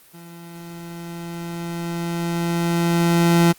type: tone with level ramp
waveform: 30% pulse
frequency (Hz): 170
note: F3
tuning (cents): -46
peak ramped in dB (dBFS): -36 to -9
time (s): 0.13-3.53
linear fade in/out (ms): 20
effects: white hiss -51 dBFS RMS until 3.58 s + Opus 32 kbps